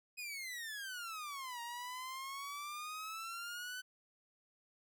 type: exponential two-way sweep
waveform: sawtooth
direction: down then up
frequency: 2525 to 936 to 1517 Hz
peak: -39 dBFS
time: 0.17-3.82 s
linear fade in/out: 20 ms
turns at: 1.61 s
effects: none